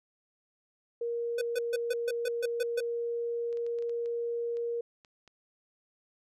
sine tone, 470.1 Hz, A#4, 15 cents sharp, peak -30 dBFS, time 1.01-4.81 s, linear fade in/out 5 ms
square tone bursts, 500 Hz, B4, 21 cents sharp, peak -30 dBFS, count 9, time 1.38-2.806 s, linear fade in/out 5 ms, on 34 ms, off 140 ms
clicks, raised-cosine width 0.2 ms, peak -38 dBFS, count 10, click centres 3.528 / 3.572 / 3.665 / 3.787 / 3.824 / 3.895 / 4.059 / 4.57 / 5.048 / 5.277 s
effects resampled to 32000 Hz

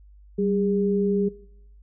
sine tone pair together, 193.91 / 406.4 Hz, G3 / G#4, -19 / -38 cents, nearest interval octave + minor second, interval 1281 cents, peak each -23 dBFS, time 0.38-1.29 s, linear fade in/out 10 ms, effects noise-tail reverb RT60 0.8 s tail -21 dB re dry + added 50 Hz sine -47 dBFS peak until 1.82 s

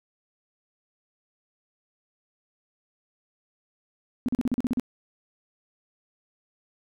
sine tone bursts, 247.3 Hz, B3, 3 cents sharp, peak -21 dBFS, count 9, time 4.26-4.797 s, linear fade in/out 0 ms, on 25 ms, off 39 ms, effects none

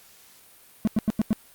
triangle tone bursts, 216.3 Hz, A3, 29 cents flat, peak -16 dBFS, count 5, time 0.85-1.33 s, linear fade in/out 0 ms, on 24 ms, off 90 ms, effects white hiss -53 dBFS RMS until 1.54 s + Opus 48 kbps

